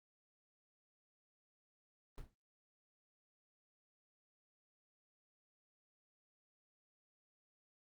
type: noise with exponential decay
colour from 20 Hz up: brown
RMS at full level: -42 dBFS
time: 2.18-2.34 s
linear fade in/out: 0 ms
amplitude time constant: 34 ms
effects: Opus 24 kbps